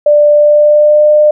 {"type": "tone with pitch glide", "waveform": "sine", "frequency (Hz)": [591, 601.7], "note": ["D5", "D5"], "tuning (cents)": [11, 42], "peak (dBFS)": -3, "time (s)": [0.06, 1.31], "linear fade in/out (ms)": 5, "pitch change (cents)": 31, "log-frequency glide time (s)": [0.3, 1.1], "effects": []}